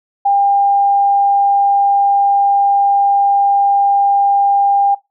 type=tone; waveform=sine; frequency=800 Hz; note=G5; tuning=35 cents sharp; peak=-9 dBFS; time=0.25-4.95 s; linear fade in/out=10 ms; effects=noise-tail reverb RT60 0.2 s tail -20 dB re dry